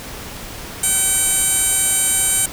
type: tone with band-pass filter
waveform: 15% pulse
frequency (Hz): 765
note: G5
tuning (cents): -42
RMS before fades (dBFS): -17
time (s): 0.83-2.46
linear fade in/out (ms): 5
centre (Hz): 9500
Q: 7.2
effects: pink hiss -32 dBFS RMS until 2.52 s